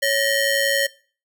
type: ring-modulated tone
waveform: sawtooth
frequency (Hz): 1225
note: D#6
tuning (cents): -27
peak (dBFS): -11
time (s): 0.02-0.87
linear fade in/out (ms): 10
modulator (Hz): 668
effects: noise-tail reverb RT60 0.4 s tail -21 dB re dry